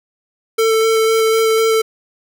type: tone with vibrato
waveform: square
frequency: 445.5 Hz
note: A4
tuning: 22 cents sharp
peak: -12 dBFS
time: 0.58-1.82 s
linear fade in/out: 10 ms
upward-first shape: square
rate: 4 Hz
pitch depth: 9 cents each way
effects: none